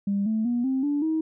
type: tone with pitch steps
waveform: sine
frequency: 200 / 219.4 / 240.6 / 263.9 / 289.5 / 317.5 Hz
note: G3 / A3 / B3 / C4 / D4 / D#4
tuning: +35 / -5 / -45 / +15 / -25 / +35 cents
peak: -21 dBFS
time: 0.07-1.21 s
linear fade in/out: 5 ms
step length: 190 ms
effects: tanh soft clip ceiling -17 dBFS